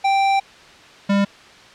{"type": "tone pair in turn", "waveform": "square", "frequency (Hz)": [784, 199.66], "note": ["G5", "G3"], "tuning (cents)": [0, 32], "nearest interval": "2 octaves", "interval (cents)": 2368, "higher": "first", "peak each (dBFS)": -15, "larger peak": "neither", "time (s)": [[0.04, 0.4], [1.09, 1.25]], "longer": "first", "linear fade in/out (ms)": 10, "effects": ["white hiss -44 dBFS RMS until 1.74 s", "low-pass 4000 Hz 12 dB/octave"]}